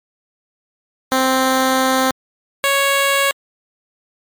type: tone pair in turn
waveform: 10% pulse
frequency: 261.6 / 554.3 Hz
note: C4 / C#5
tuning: 0 / 0 cents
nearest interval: octave + minor second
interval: 1300 cents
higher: second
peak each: -5 dBFS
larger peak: neither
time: 1.12-2.11 / 2.64-3.31 s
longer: first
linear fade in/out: 0 ms
effects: MP3 96 kbps